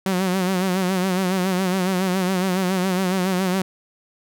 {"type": "tone with vibrato", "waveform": "sawtooth", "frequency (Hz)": 185.9, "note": "F#3", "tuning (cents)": 8, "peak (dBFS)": -15, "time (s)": [0.06, 3.62], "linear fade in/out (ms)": 2, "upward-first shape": "sine", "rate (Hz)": 7.2, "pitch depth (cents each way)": 69, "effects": []}